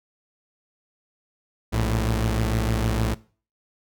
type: tone pair together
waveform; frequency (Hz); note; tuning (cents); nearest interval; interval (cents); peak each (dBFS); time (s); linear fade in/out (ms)
sawtooth; 58.27 / 110; A#1 / A2; 0 / 0; major seventh; 1100; -20; 1.72-3.15; 20
effects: noise-tail reverb RT60 0.4 s tail -20 dB re dry